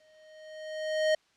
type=tone with exponential growth; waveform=square; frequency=622.3 Hz; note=D#5; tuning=in tune; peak=-22 dBFS; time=0-1.15 s; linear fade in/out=5 ms; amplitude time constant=250 ms; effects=white hiss -67 dBFS RMS until 1.36 s + low-pass 5000 Hz 12 dB/octave